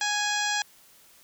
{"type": "harmonic tone", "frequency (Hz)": 830.6, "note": "G#5", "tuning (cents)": 0, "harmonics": [1, 2, 3, 4, 5, 6, 7, 8, 9], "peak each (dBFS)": [-31, -29, -35, -33, -36, -37, -35, -41, -36], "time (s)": [0.01, 0.62], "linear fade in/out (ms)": 2, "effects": ["white hiss -56 dBFS RMS until 1.23 s"]}